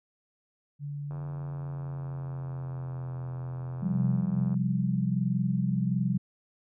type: tone with pitch glide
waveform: sine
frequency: 144.1 to 128.38 Hz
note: D3 to C3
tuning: -33 to -32 cents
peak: -33 dBFS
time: 0.79-4.46 s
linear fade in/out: 50 ms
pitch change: -199 cents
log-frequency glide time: 1.17-3.2 s
type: click train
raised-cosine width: 1 ms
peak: -33 dBFS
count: 291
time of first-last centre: 1.11-4.542 s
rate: 84.5 Hz
type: chord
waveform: sine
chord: C suspended fourth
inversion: none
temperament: equal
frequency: 130.81 / 174.61 / 196 Hz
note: C3 / F3 / G3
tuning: 0 / 0 / 0 cents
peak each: -29 dBFS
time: 3.82-6.18 s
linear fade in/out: 10 ms
effects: none

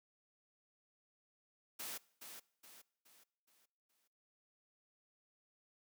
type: noise with echo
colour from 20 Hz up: white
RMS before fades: -45 dBFS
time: 1.79-1.98 s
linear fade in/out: 10 ms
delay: 420 ms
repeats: 5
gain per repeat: -7 dB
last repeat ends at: 4.08 s
effects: noise-tail reverb RT60 0.8 s tail -23 dB re dry + high-pass 200 Hz 12 dB/octave

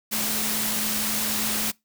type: tone in noise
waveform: sine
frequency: 214.9 Hz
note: A3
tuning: 41 cents flat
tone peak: -33 dBFS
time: 0.11-1.72 s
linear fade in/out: 20 ms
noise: white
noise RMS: -26 dBFS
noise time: 0.11-1.72 s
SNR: -10 dB
effects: noise-tail reverb RT60 0.2 s tail -24 dB re dry

